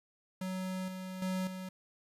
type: tone with level steps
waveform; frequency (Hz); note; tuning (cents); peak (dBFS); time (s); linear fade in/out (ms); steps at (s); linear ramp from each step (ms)
square; 186.4; F#3; +13; -36 / -40 / -33 / -40; 0.41-1.69; 5; 0.88 / 1.22 / 1.47; 2
effects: resampled to 32000 Hz + 10-bit

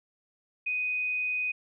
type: tone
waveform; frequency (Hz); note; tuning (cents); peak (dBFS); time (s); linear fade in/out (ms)
sine; 2495; D#7; +4; -27; 0.66-1.52; 10
effects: none

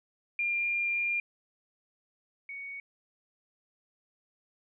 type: tone pair in turn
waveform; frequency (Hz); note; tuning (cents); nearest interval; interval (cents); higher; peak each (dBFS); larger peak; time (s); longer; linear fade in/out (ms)
sine; 2399 / 2232; D7 / C#7; +36 / +11; minor second; 125; first; -27 / -38; first; 0.39-1.2 / 2.49-2.8; first; 2
effects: none

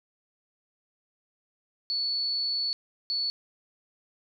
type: tone bursts at uneven times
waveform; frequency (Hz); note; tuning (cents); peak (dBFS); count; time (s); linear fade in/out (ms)
sine; 4435; C#8; 0; -26; 2; 1.9-2.73 / 3.1-3.3; 0
effects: none

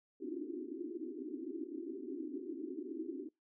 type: band-pass noise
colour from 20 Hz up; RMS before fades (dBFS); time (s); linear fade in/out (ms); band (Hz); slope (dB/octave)
white; -43; 0.2-3.29; 5; 260 to 380; 96
effects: noise-tail reverb RT60 0.2 s tail -24 dB re dry

